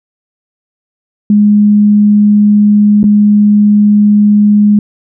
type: tone with dropouts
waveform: sine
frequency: 207.7 Hz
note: G#3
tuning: in tune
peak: -3 dBFS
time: 1.3-4.79 s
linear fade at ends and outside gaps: 2 ms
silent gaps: 3.031-3.04 s
effects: none